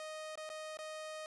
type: tone with dropouts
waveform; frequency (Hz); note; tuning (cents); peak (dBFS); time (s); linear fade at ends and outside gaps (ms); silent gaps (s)
sawtooth; 622.3; D#5; 0; -39; 0-1.26; 1; 0.355-0.375 / 0.492-0.5 / 0.771-0.789
effects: resampled to 24000 Hz